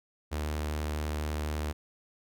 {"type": "tone with notch filter", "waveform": "sawtooth", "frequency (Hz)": 76, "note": "D#2", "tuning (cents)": -40, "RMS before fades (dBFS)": -33, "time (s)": [0.31, 1.73], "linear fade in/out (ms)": 20, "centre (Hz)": 170, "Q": 2, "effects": []}